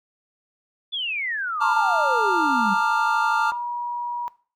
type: exponential sweep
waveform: sine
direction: down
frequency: 3520 to 186.6 Hz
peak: -24 dBFS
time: 0.92-2.75 s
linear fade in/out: 20 ms
type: chord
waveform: triangle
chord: Bb major seventh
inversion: third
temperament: equal with one note detuned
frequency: 880 / 932.3 / 1189.7 / 1396.9 Hz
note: A5 / Bb5 / D6 / F6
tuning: 0 / 0 / +22 / 0 cents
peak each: -22 dBFS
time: 1.6-3.52 s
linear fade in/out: 20 ms
type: tone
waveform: sine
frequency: 961 Hz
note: B5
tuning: 48 cents flat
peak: -25 dBFS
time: 3.52-4.28 s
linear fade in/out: 0 ms
effects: noise-tail reverb RT60 0.4 s tail -19 dB re dry